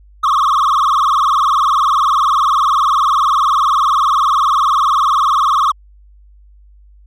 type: tone with vibrato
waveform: triangle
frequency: 1174.7 Hz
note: D6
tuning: in tune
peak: -8 dBFS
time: 0.23-5.72 s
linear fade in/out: 10 ms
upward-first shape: triangle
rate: 20 Hz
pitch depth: 210 cents each way
effects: added 50 Hz sine -41 dBFS peak until 7.06 s